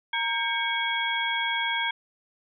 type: tone cluster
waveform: sine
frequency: 930 / 1599 / 2230 / 3305 Hz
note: A#5 / G6 / C#7 / G#7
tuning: -4 / +34 / +10 / -9 cents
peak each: -30 dBFS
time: 0.13-1.91 s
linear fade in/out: 5 ms
effects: none